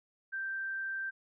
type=tone; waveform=sine; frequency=1568 Hz; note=G6; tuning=in tune; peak=-34 dBFS; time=0.32-1.11 s; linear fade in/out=20 ms; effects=none